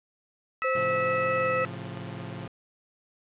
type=harmonic tone; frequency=650 Hz; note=E5; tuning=24 cents flat; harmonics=2 / 3 / 4; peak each=-28 / -32 / -34 dBFS; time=0.62-1.65 s; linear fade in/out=0 ms
type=tone with vibrato; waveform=sine; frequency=520 Hz; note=C5; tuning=11 cents flat; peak=-26 dBFS; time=0.64-1.65 s; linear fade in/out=10 ms; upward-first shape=sine; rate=1.9 Hz; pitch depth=9 cents each way
type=chord; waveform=sawtooth; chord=A augmented; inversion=none; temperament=equal with one note detuned; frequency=110 / 135.35 / 174.61 Hz; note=A2 / C#3 / E#3; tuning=0 / -41 / 0 cents; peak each=-36 dBFS; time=0.75-2.48 s; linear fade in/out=5 ms
effects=resampled to 8000 Hz + 9-bit